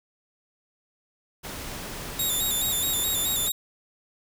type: noise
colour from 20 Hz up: pink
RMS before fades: -36 dBFS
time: 1.43-3.5 s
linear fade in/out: 20 ms
type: tone with vibrato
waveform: 5% pulse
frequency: 3659 Hz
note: A#7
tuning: 33 cents flat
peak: -17 dBFS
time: 2.19-3.52 s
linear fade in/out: 5 ms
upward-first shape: square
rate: 4.7 Hz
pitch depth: 58 cents each way
effects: none